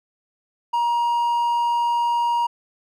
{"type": "tone", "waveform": "triangle", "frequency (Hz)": 947, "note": "A#5", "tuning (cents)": 27, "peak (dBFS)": -16, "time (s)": [0.73, 2.47], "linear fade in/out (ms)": 10, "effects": []}